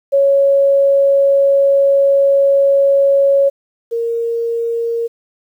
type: tone pair in turn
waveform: sine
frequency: 554.4 / 464.2 Hz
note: C#5 / A#4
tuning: 0 / -7 cents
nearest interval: minor third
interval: 307 cents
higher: first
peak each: -8 / -15 dBFS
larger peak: first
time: 0.12-3.5 / 3.91-5.08 s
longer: first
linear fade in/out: 20 ms
effects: 8-bit